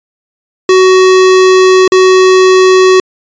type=tone with dropouts; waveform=square; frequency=373.6 Hz; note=F#4; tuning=17 cents sharp; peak=-3 dBFS; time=0.69-3 s; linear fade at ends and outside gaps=2 ms; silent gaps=1.878-1.92 s; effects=resampled to 16000 Hz